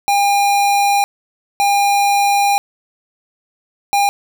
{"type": "tone bursts at uneven times", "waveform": "square", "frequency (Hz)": 806, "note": "G5", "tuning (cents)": 48, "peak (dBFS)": -12, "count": 3, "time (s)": [[0.08, 1.04], [1.6, 2.58], [3.93, 4.09]], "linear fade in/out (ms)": 0, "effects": []}